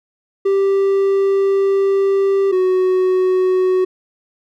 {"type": "tone pair in turn", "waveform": "triangle", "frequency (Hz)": [392, 370.9], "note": ["G4", "F#4"], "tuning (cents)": [0, 4], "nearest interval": "minor second", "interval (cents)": 96, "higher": "first", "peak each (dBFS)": -10, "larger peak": "neither", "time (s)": [[0.45, 2.52], [2.52, 3.85]], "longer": "first", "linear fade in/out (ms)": 10, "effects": []}